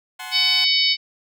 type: chord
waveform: 15% pulse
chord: F# diminished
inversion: none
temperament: equal with one note detuned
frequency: 740 / 858.4 / 1046.5 Hz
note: F#5 / A5 / C6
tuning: 0 / -43 / 0 cents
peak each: -28 / -31 / -29 dBFS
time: 0.19-0.65 s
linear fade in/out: 10 ms
type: harmonic tone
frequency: 750 Hz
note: F#5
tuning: 23 cents sharp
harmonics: 3 / 4 / 5 / 6 / 7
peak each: -22 / -22 / -22 / -22 / -22 dBFS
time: 0.31-0.97 s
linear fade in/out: 50 ms
effects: none